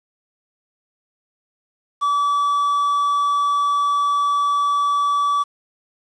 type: tone with quantisation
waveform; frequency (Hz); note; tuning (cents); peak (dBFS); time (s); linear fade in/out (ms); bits
triangle; 1150; D6; -37; -14; 2.01-5.44; 20; 7
effects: resampled to 22050 Hz